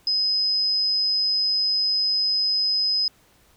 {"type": "tone", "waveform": "sine", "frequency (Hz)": 5050, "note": "D#8", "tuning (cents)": 25, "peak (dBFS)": -19, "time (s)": [0.07, 3.08], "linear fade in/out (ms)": 2, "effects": ["pink hiss -58 dBFS RMS until 3.56 s"]}